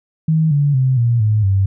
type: tone with pitch steps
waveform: sine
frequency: 158.8 / 143.95 / 130.48 / 118.28 / 107.22 / 97.19 Hz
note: D#3 / D3 / C3 / A#2 / A2 / G2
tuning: +36 / -34 / -4 / +26 / -44 / -14 cents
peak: -11 dBFS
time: 0.28-1.66 s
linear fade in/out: 5 ms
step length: 230 ms
effects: none